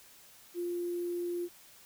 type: tone with sample-and-hold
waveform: sine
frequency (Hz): 349.2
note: F4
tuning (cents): 0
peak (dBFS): -32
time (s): 0.54-1.49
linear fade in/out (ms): 50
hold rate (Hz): 11025
effects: white hiss -57 dBFS RMS until 1.85 s